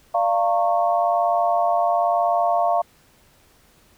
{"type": "tone cluster", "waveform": "sine", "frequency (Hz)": [591, 692, 918, 1099], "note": ["D5", "F5", "A#5", "C#6"], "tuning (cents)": [11, -16, -27, -15], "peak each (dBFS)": [-26, -18, -26, -26], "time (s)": [0.14, 2.82], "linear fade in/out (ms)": 10, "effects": ["pink hiss -56 dBFS RMS until 3.97 s"]}